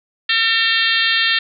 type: harmonic tone with a mistuned harmonic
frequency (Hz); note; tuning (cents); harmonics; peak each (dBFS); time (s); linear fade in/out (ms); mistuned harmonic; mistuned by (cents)
452.9; A#4; -50; 3 / 4 / 5 / 6 / 7 / 8 / 9 / 10; -27 / -18 / -27 / -21 / -21 / -21 / -23 / -28; 0.29-1.39; 5; 7; +24
effects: none